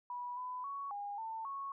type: tone with pitch steps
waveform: sine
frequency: 978 / 1001 / 1116 / 813 / 894 / 1104 Hz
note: B5 / B5 / C#6 / G#5 / A5 / C#6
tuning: -17 / +23 / +11 / -37 / +27 / -7 cents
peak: -39 dBFS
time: 0.1-1.72 s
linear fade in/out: 2 ms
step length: 270 ms
effects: none